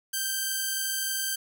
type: tone pair together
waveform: 5% pulse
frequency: 1544.6 / 1568 Hz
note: G6 / G6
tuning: -26 / 0 cents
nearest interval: unison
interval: 26 cents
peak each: -25 / -17 dBFS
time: 0.13-1.36 s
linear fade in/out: 10 ms
effects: none